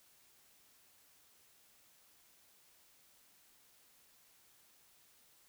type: silence
effects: white hiss -67 dBFS RMS until 5.48 s